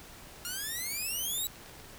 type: exponential sweep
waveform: 5% pulse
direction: up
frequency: 1394 to 3951 Hz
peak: -24 dBFS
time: 0.45-1.47 s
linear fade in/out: 0 ms
type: clicks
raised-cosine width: 0.2 ms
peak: -34 dBFS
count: 9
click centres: 0.865 / 0.972 / 1.024 / 1.126 / 1.382 / 1.558 / 1.661 / 1.696 / 1.8 s
effects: pink hiss -50 dBFS RMS until 1.98 s